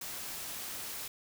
white noise, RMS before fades -41 dBFS, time 0.01-1.08 s, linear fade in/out 5 ms, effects none

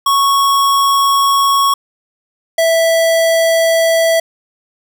square tone pair in turn, 1107 / 658.2 Hz, C#6 / E5, -3 / -3 cents, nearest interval major sixth, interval 900 cents, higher first, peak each -10 dBFS, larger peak neither, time 0.06-1.74 / 2.58-4.2 s, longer first, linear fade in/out 5 ms, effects none

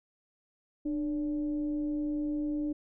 sine tone with frequency modulation, 298.5 Hz, D4, 28 cents sharp, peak -29 dBFS, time 0.85-2.73 s, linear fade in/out 10 ms, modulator 272 Hz, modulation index 0.33, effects none

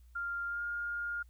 sine tone with pitch glide, 1396 to 1415.5 Hz, F6 to F6, -1 to +23 cents, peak -34 dBFS, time 0.15-1.23 s, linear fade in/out 10 ms, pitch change +24 cents, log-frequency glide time 0.47-0.62 s, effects added 60 Hz sine -55 dBFS peak until 1.29 s + white hiss -75 dBFS RMS until 1.29 s

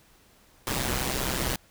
pink noise with amplitude modulation, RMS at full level -25 dBFS, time 0.67-1.56 s, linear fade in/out 2 ms, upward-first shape sine, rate 129 Hz, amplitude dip 80%, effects pink hiss -59 dBFS RMS until 1.7 s

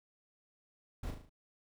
brown noise with echo, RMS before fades -38 dBFS, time 1.03-1.11 s, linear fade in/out 5 ms, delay 37 ms, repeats 5, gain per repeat -5 dB, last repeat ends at 1.295 s, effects none

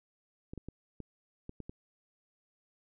clicks, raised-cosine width 3 ms, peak -29 dBFS, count 7, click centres 0.535 / 0.577 / 0.686 / 1.003 / 1.494 / 1.603 / 1.695 s, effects none

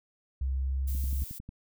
sine tone with pitch glide, 66.2 to 67.59 Hz, C2 to C#2, +21 to -43 cents, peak -27 dBFS, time 0.41-1.24 s, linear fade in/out 5 ms, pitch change +36 cents, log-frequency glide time 0.54-1.12 s
violet noise, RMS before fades -43 dBFS, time 0.87-1.39 s, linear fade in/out 10 ms
click train, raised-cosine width 5 ms, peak -29 dBFS, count 7, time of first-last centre 0.95-1.491 s, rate 11.1 Hz
effects none

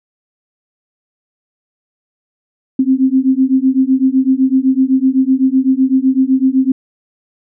sine beating tone pair, 259.2 / 267.1 Hz, C4 / C4, -16 / +36 cents, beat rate 7.9 Hz, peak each -12 dBFS, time 2.79-6.72 s, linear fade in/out 5 ms, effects none

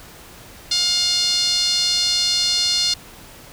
5% pulse tone with band-pass filter, 710 Hz, F5, 28 cents sharp, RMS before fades -19 dBFS, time 0.71-2.94 s, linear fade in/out 5 ms, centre 4300 Hz, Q 3.8, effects pink hiss -42 dBFS RMS until 3.52 s

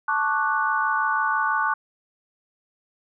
sine chord, D major seventh, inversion second, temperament equal, 880 / 1108.7 / 1174.7 / 1480 Hz, A5 / C#6 / D6 / F#6, 0 / 0 / 0 / 0 cents, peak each -26 / -26 / -27 / -24 dBFS, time 0.08-1.74 s, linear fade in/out 5 ms, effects none

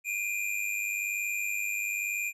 square tone pair together, 2388 / 2489 Hz, D7 / D#7, +28 / 0 cents, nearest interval minor second, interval 72 cents, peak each -32 / -35 dBFS, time 0.04-2.33 s, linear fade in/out 50 ms, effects resampled to 32000 Hz

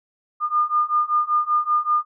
sine beating tone pair, 1210 / 1215.2 Hz, D#6 / D#6, -49 / -41 cents, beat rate 5.2 Hz, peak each -21 / -20 dBFS, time 0.4-2.05 s, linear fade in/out 50 ms, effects none

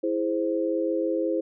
sine chord, E augmented, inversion none, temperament equal, 329.6 / 415.3 / 523.3 Hz, E4 / G#4 / B#4, 0 / 0 / 0 cents, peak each -26 / -30 / -27 dBFS, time 0.03-1.41 s, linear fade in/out 10 ms, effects none

